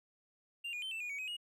triangle tone with pitch steps, 2786 / 2442 / 3092 / 2658 / 2446 / 2254 / 2527 / 2880 Hz, F7 / D#7 / G7 / E7 / D#7 / C#7 / D#7 / F#7, -5 / -33 / -24 / +14 / -30 / +28 / +26 / -47 cents, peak -37 dBFS, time 0.64-1.368 s, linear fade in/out 10 ms, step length 91 ms, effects none

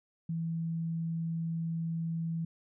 sine tone, 164.81 Hz, E3, in tune, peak -31 dBFS, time 0.29-2.45 s, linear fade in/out 5 ms, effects none

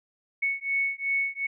sine beating tone pair, 2212 / 2214.7 Hz, C#7 / C#7, -4 / -2 cents, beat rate 2.7 Hz, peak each -28 dBFS, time 0.42-1.47 s, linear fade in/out 10 ms, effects none

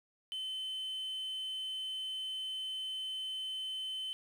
sine tone, 3060 Hz, G7, 42 cents flat, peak -34 dBFS, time 0.32-4.13 s, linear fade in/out 0 ms, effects tanh soft clip ceiling -36 dBFS + 10-bit

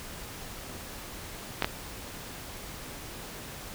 clicks, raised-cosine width 0.3 ms, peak -9 dBFS, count 2, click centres 1.623 / 1.645 s, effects pink hiss -42 dBFS RMS until 3.74 s

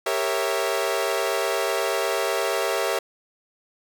sawtooth chord, G diminished seventh, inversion none, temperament equal with one note detuned, 397.9 / 466.2 / 554.4 / 659.3 Hz, G4 / Bb4 / Db5 / Fb5, +26 / 0 / 0 / 0 cents, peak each -24 dBFS, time 0.06-2.99 s, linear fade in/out 5 ms, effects none

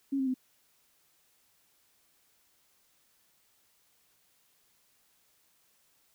sine tone with pitch steps, 274.7 / 265.6 / 256.9 Hz, C#4 / C4 / C4, -16 / +26 / -32 cents, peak -27 dBFS, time 0.12-0.342 s, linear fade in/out 10 ms, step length 74 ms, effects white hiss -69 dBFS RMS until 6.14 s

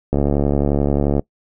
click train, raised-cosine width 2 ms, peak -4 dBFS, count 77, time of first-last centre 0.13-1.194 s, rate 71.4 Hz, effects noise-tail reverb RT60 0.1 s tail -22 dB re dry

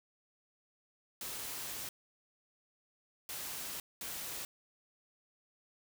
white noise bursts at uneven times, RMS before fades -42 dBFS, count 3, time 1.21-1.89 / 3.29-3.8 / 4.01-4.45 s, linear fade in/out 2 ms, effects none

